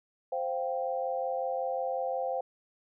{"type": "chord", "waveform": "sine", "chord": "C suspended fourth", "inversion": "none", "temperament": "equal", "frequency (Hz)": [523.3, 698.5, 784], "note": ["C5", "F5", "G5"], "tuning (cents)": [0, 0, 0], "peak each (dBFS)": [-32, -35, -35], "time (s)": [0.32, 2.41], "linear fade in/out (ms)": 5, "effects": []}